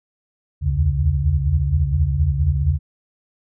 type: tone cluster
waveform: sine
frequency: 68.8 / 79.4 / 83.7 / 139.1 Hz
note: C#2 / D#2 / E2 / C#3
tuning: -12 / +36 / +27 / +6 cents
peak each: -21 dBFS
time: 0.61-2.79 s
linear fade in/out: 50 ms
effects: none